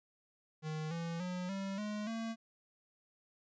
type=tone with pitch steps; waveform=square; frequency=155.56 / 167.69 / 180.77 / 194.86 / 210.1 / 226.4 Hz; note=D#3 / E3 / F#3 / G3 / G#3 / A3; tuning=0 / +30 / -40 / -10 / +20 / +50 cents; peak=-38 dBFS; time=0.62-2.36 s; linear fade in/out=50 ms; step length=290 ms; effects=resampled to 16000 Hz